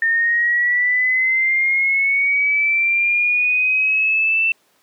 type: linear sweep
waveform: sine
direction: up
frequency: 1814 to 2675 Hz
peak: -14 dBFS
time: 0.02-4.52 s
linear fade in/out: 2 ms
effects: pink hiss -59 dBFS RMS until 4.82 s + high-pass 300 Hz 12 dB/octave